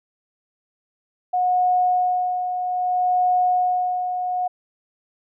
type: tone with tremolo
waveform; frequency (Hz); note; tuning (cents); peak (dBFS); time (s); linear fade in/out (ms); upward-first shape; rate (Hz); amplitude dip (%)
sine; 727; F#5; -31; -15; 1.33-4.48; 10; sine; 0.62; 55
effects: none